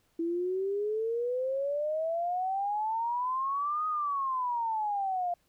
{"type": "exponential two-way sweep", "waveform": "sine", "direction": "up then down", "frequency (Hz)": [328.8, 1256, 692], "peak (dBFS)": -28, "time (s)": [0.19, 5.34], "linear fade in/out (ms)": 5, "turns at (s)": 3.87, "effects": ["pink hiss -71 dBFS RMS until 5.48 s"]}